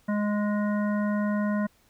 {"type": "harmonic tone", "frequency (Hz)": 207.7, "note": "G#3", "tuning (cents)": 0, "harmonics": [1, 3, 5, 7, 9], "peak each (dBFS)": [-24, -33, -37, -39, -41], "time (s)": [0.08, 1.67], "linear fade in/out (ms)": 10, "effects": ["pink hiss -63 dBFS RMS until 1.89 s"]}